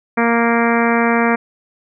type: harmonic tone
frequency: 233.1 Hz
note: A#3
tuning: in tune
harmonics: 1 / 2 / 3 / 4 / 5 / 6 / 7 / 8 / 9 / 10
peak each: -16 / -19 / -21 / -22 / -23 / -24 / -24 / -25 / -26 / -26 dBFS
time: 0.17-1.36 s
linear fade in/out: 10 ms
effects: none